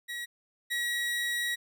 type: tone pair in turn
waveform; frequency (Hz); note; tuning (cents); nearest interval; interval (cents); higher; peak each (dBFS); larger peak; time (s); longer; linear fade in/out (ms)
30% pulse; 1913 / 1913; A#6 / A#6; +44 / +44; unison; 0; neither; -32 / -26; second; 0.08-0.26 / 0.7-1.56; second; 20
effects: none